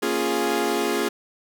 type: chord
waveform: sawtooth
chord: Bb minor seventh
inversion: none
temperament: equal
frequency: 233.1 / 277.2 / 349.2 / 415.3 Hz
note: Bb3 / Db4 / F4 / Ab4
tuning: 0 / 0 / 0 / 0 cents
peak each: -26 / -25 / -22 / -21 dBFS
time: 0.02-1.09 s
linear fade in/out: 10 ms
effects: none